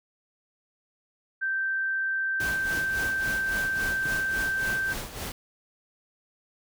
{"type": "tone", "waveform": "sine", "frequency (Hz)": 1561, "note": "G6", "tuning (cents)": -8, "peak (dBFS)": -25, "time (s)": [1.41, 4.94], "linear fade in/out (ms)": 20}
{"type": "noise with tremolo", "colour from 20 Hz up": "pink", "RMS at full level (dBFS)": -34, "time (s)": [2.4, 5.32], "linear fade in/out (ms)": 2, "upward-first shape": "sine", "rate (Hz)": 3.6, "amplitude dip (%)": 65}
{"type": "clicks", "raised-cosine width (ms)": 3, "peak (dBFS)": -27, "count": 2, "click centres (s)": [2.776, 4.056]}
{"effects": []}